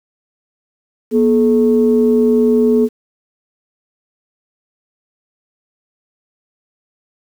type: tone pair together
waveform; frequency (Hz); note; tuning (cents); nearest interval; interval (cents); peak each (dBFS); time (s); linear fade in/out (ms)
sine; 240.3 / 429.7; B3 / A4; -47 / -41; minor seventh; 1006; -11; 1.11-2.89; 50
effects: tanh soft clip ceiling -2 dBFS + 7-bit